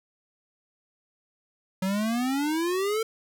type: exponential sweep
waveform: square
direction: up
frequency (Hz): 185 to 454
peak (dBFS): -25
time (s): 1.82-3.03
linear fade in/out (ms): 5
effects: none